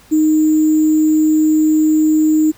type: tone with sample-and-hold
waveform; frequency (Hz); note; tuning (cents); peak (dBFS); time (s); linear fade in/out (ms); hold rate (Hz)
sine; 310.1; D#4; -6; -9; 0.11-2.52; 20; 7350
effects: pink hiss -46 dBFS RMS until 2.57 s